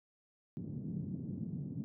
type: band-pass noise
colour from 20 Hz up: white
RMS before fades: -41 dBFS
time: 0.57-1.84 s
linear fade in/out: 0 ms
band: 120 to 220 Hz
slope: 24 dB/octave
effects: none